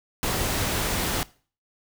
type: noise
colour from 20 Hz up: pink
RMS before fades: -26 dBFS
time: 0.23-1.23 s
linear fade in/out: 0 ms
effects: noise-tail reverb RT60 0.4 s tail -20 dB re dry